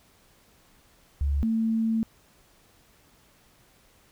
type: tone pair in turn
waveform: sine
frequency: 70.8 / 224.1 Hz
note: C#2 / A3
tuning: +37 / +32 cents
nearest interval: octave + minor sixth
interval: 1995 cents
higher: second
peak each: -22 dBFS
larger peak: neither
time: 1.21-1.43 / 1.43-2.03 s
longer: second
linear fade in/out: 0 ms
effects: pink hiss -60 dBFS RMS until 4.11 s